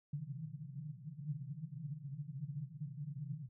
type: band-pass noise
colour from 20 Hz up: pink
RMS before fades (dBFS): -45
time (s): 0.13-3.49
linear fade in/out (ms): 5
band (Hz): 130 to 160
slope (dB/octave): 96
effects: none